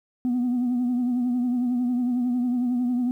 sine tone with vibrato, 246.4 Hz, B3, 4 cents flat, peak -19 dBFS, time 0.25-3.11 s, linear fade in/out 0 ms, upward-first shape triangle, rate 11 Hz, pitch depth 58 cents each way, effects tanh soft clip ceiling -19 dBFS + 10-bit

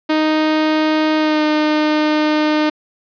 sawtooth tone with pitch glide, 310.5 to 304.8 Hz, D#4 to D#4, -3 to -36 cents, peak -9 dBFS, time 0.09-2.7 s, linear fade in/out 10 ms, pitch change -33 cents, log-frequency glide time 1.17-1.43 s, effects resampled to 11025 Hz + 8-bit

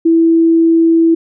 sine tone, 329.6 Hz, E4, in tune, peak -6 dBFS, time 0.05-1.15 s, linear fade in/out 10 ms, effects none

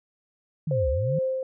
sine linear two-way sweep, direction down then up, 164.81 to 62 to 164.81 Hz, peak -24 dBFS, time 0.67-1.19 s, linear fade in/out 5 ms, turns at 0.89 s
sine tone with tremolo, 523.3 Hz, C5, in tune, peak -22 dBFS, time 0.71-1.43 s, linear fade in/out 2 ms, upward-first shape triangle, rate 2.4 Hz, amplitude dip 50%
effects none

